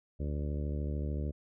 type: harmonic tone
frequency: 73.42 Hz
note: D2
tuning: in tune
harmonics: 1 / 2 / 3 / 4 / 5 / 6 / 7 / 8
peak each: -33 / -39 / -43 / -45 / -47 / -49 / -50 / -51 dBFS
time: 0.19-1.32 s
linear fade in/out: 20 ms
effects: none

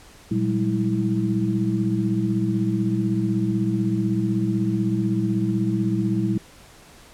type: tone cluster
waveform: sine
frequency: 117.7 / 186.7 / 202.7 / 325.4 Hz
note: A#2 / F#3 / G#3 / E4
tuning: +17 / +16 / -42 / -22 cents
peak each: -25 dBFS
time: 0.31-6.38 s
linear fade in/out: 5 ms
effects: pink hiss -48 dBFS RMS until 7.13 s + low-pass 11000 Hz 12 dB/octave

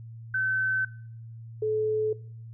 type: tone pair in turn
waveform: sine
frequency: 1530 / 431.7 Hz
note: G6 / A4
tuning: -42 / -33 cents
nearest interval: octave + minor seventh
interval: 2191 cents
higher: first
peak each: -24 dBFS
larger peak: neither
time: 0.34-0.85 / 1.62-2.13 s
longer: neither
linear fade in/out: 5 ms
effects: noise-tail reverb RT60 0.6 s tail -21 dB re dry + added 114 Hz sine -40 dBFS peak until 2.53 s

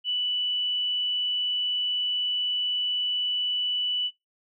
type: tone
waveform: sine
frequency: 2968 Hz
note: F#7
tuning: 5 cents sharp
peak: -24 dBFS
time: 0.04-4.11 s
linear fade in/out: 50 ms
effects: noise-tail reverb RT60 0.2 s tail -24 dB re dry

